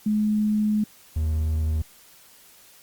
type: tone pair in turn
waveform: sine / triangle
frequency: 212.1 / 78.38 Hz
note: G#3 / D#2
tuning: +37 / +13 cents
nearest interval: octave + perfect fourth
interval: 1724 cents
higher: first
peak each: -19 / -19 dBFS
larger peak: neither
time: 0.06-0.84 / 1.16-1.82 s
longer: first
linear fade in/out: 5 ms
effects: white hiss -52 dBFS RMS until 2.82 s + Opus 48 kbps